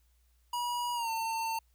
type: tone with pitch glide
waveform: square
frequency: 966 to 901.3 Hz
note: B5 to A5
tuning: -39 to +41 cents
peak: -32 dBFS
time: 0.53-1.59 s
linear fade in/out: 5 ms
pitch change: -120 cents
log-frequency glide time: 0.94-1.1 s
effects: added 60 Hz sine -65 dBFS peak until 1.74 s + white hiss -75 dBFS RMS until 1.74 s